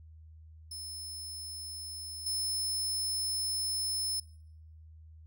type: tone with level steps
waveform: 25% pulse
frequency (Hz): 5240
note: E8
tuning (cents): -11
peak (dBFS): -35 / -26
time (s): 0.71-4.2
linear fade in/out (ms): 5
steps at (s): 2.26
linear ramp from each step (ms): 5
effects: noise-tail reverb RT60 0.7 s tail -23 dB re dry + added 79 Hz sine -50 dBFS peak until 5.26 s